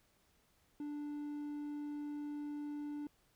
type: tone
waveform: triangle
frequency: 293.7 Hz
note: D4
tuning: in tune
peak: -38 dBFS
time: 0.8-3.07 s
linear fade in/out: 2 ms
effects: pink hiss -73 dBFS RMS until 3.35 s